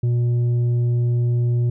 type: tone with tanh clipping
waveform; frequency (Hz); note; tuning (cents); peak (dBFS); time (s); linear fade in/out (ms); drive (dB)
sine; 120.3; B2; -45; -17; 0.03-1.7; 5; 5
effects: none